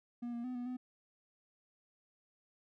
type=tone with pitch steps; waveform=triangle; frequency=239.8 / 236.2 / 252 / 244.1 / 251.7 Hz; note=A#3 / A#3 / B3 / B3 / B3; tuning=+49 / +23 / +35 / -20 / +33 cents; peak=-36 dBFS; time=0.22-0.77 s; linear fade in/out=10 ms; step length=110 ms; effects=none